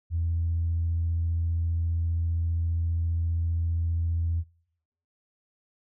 sine tone with vibrato, 83.6 Hz, E2, 25 cents sharp, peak -23 dBFS, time 0.1-4.44 s, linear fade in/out 50 ms, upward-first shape triangle, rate 15 Hz, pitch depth 11 cents each way, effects noise-tail reverb RT60 0.8 s tail -26 dB re dry + tanh soft clip ceiling -19 dBFS

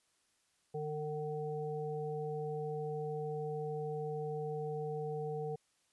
harmonic tone, 151.1 Hz, D3, 50 cents sharp, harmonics 1 / 3 / 5, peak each -41 / -38 / -45 dBFS, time 0.74-5.56 s, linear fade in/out 10 ms, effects white hiss -75 dBFS RMS until 5.92 s + resampled to 24000 Hz

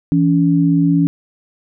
sine tone pair together, 166.2 / 282.8 Hz, E3 / C#4, +15 / +35 cents, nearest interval major sixth, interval 920 cents, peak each -13 dBFS, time 0.12-1.07 s, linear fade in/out 0 ms, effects none

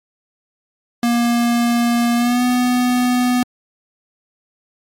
square tone with pitch glide, 237 to 247.8 Hz, A#3 to B3, +29 to +6 cents, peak -14 dBFS, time 1.03-3.43 s, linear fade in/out 2 ms, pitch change +77 cents, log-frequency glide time 2.16-2.43 s, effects MP3 64 kbps

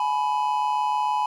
triangle tone pair together, 845 / 991.6 Hz, G#5 / B5, +30 / +7 cents, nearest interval minor third, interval 277 cents, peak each -22 dBFS, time 0-1.26 s, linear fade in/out 2 ms, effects none

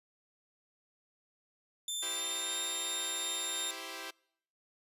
20% pulse tone with pitch glide, 3555 to 3666 Hz, A7 to A#7, +17 to -30 cents, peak -29 dBFS, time 1.88-3.71 s, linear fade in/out 2 ms, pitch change +53 cents, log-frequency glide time 1.99-2.56 s
5% pulse chord, C major, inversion first, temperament equal, 329.6 / 392 / 523.3 Hz, E4 / G4 / C5, 0 / 0 / 0 cents, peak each -34 dBFS, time 2.02-4.11 s, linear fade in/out 10 ms
effects noise-tail reverb RT60 0.7 s tail -25 dB re dry + resampled to 32000 Hz

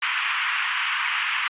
white band-pass noise, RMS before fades -25 dBFS, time 0.02-1.48 s, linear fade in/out 5 ms, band 1000 to 3000 Hz, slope 48 dB/octave, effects resampled to 8000 Hz

